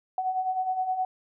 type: beating tone pair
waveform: sine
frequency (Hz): 739 / 748.6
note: F#5 / F#5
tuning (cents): -2 / +20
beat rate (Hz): 9.6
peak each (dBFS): -33 / -26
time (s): 0.18-1.05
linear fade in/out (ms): 2
effects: none